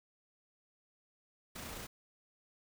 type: noise with amplitude modulation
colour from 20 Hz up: pink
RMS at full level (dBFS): -44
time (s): 1.55-1.87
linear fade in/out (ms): 10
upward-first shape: sine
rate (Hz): 28.9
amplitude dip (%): 30
effects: none